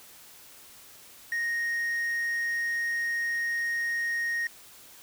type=tone with quantisation; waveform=triangle; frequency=1864.7 Hz; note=A#6; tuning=in tune; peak=-25 dBFS; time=1.32-4.47 s; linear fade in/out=2 ms; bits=9; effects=white hiss -51 dBFS RMS until 5.02 s